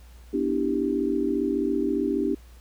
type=chord; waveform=sine; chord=E minor seventh; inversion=second; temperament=equal with one note detuned; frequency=246.9 / 293.7 / 328.5 / 392 Hz; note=B3 / D4 / E4 / G4; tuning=0 / 0 / -6 / 0 cents; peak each=-29 / -26 / -30 / -27 dBFS; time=0.33-2.35 s; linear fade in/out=10 ms; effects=added 60 Hz sine -45 dBFS peak until 2.6 s + pink hiss -57 dBFS RMS until 2.6 s